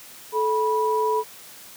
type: tone pair together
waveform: sine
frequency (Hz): 434.5 / 977.5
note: A4 / B5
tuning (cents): -22 / -18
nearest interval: octave + major second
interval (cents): 1404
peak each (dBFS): -22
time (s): 0.32-1.24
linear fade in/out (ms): 50
effects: white hiss -44 dBFS RMS until 1.76 s + high-pass 100 Hz 12 dB/octave